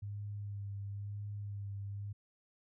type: tone with vibrato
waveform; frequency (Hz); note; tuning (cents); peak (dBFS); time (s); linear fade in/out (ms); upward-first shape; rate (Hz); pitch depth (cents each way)
sine; 101.4; G#2; -41; -39; 0.02-2.13; 10; sine; 1; 25
effects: none